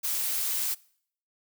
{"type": "noise", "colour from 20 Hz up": "blue", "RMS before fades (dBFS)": -29, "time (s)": [0.03, 0.75], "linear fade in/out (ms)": 20, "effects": ["noise-tail reverb RT60 0.6 s tail -23 dB re dry"]}